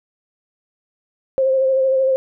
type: tone with vibrato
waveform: sine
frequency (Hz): 529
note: C5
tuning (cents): +19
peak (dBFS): -13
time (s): 1.38-2.16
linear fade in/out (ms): 0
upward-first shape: sine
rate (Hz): 13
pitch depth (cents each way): 25
effects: none